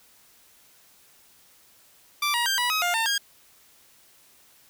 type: tone with pitch steps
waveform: 15% pulse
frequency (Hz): 1173 / 953 / 1582 / 975 / 1268 / 705 / 903 / 1621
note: D6 / A#5 / G6 / B5 / D#6 / F5 / A5 / G#6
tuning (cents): -2 / +38 / +15 / -23 / +32 / +16 / +45 / -42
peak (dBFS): -16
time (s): 2.22-3.18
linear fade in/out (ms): 5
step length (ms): 120
effects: white hiss -57 dBFS RMS until 4.69 s